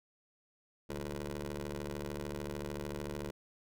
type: ring-modulated tone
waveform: 15% pulse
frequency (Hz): 73.42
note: D2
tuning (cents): 0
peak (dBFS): -29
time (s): 0.89-3.31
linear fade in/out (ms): 10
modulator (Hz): 267
effects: none